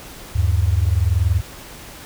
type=tone pair together; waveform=sine; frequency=77.78 / 98.48 Hz; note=D#2 / G2; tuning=0 / +8 cents; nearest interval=major third; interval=408 cents; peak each=-17 dBFS; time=0.35-1.41 s; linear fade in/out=10 ms; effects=pink hiss -38 dBFS RMS until 2.05 s